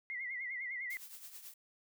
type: tone with vibrato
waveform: sine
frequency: 2045 Hz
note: C7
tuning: 40 cents flat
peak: -38 dBFS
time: 0.1-0.97 s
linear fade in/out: 0 ms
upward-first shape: sine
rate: 9.9 Hz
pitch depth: 94 cents each way
type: noise with tremolo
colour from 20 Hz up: blue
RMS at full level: -48 dBFS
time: 0.9-1.54 s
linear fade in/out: 5 ms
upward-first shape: triangle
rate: 9.2 Hz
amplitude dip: 70%
effects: none